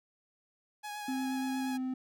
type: tone with vibrato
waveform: sawtooth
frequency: 834 Hz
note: G#5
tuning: 7 cents sharp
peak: -35 dBFS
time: 0.83-1.78 s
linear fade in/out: 20 ms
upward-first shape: sine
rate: 8.4 Hz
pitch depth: 18 cents each way
type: tone with pitch glide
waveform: triangle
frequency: 261.6 to 258.1 Hz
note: C4 to C4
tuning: 0 to -23 cents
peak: -30 dBFS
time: 1.08-1.94 s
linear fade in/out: 5 ms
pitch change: -23 cents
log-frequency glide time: 1.66-1.72 s
effects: none